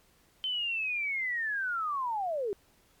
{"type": "linear sweep", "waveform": "sine", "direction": "down", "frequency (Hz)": [3087, 378.6], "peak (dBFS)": -29, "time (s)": [0.44, 2.53], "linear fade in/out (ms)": 0, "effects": ["pink hiss -65 dBFS RMS until 3 s", "MP3 96 kbps"]}